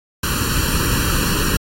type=noise with comb filter; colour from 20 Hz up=pink; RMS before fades=-19 dBFS; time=0.23-1.57 s; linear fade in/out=5 ms; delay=0.7 ms; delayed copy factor=+1; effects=AAC 48 kbps